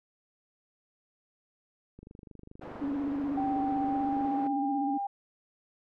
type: click train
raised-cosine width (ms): 3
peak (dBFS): -35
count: 57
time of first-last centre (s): 1.99-4.248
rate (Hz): 24.8
type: band-pass noise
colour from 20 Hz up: pink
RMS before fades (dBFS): -44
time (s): 2.61-4.48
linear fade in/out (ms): 10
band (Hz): 290 to 940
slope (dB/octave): 12
type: tone with vibrato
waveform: sine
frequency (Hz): 282.2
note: C#4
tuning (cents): +31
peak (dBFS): -29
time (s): 2.81-4.98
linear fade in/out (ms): 10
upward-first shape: square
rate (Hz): 16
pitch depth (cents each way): 48
type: tone with pitch glide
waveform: sine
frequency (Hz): 779 to 799.5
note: G5 to G5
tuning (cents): -11 to +34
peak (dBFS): -30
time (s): 3.37-5.07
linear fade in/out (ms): 5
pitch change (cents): +45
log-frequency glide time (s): 3.73-4.24
effects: none